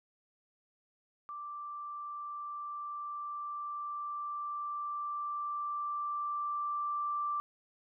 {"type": "tone with level ramp", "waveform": "sine", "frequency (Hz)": 1174.7, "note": "D6", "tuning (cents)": 0, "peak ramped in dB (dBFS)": [-40, -31], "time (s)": [1.29, 7.4], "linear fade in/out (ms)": 0, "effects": []}